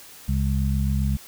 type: harmonic tone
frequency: 67.6 Hz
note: C#2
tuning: 43 cents flat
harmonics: 1 / 2 / 3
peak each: -22 / -25 / -27 dBFS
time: 0.28-1.17 s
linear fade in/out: 10 ms
effects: white hiss -45 dBFS RMS until 1.27 s